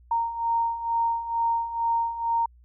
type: beating tone pair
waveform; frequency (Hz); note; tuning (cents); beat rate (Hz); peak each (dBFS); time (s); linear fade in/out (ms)
sine; 924 / 926.2; A#5 / A#5; -16 / -11; 2.2; -29 / -24; 0.11-2.46; 5
effects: added 60 Hz sine -51 dBFS peak until 2.64 s